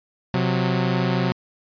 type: tone pair together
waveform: sawtooth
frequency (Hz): 129.39 / 182.4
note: C3 / F#3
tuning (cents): -19 / -24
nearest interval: tritone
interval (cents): 595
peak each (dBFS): -18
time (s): 0.34-1.32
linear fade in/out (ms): 0
effects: resampled to 11025 Hz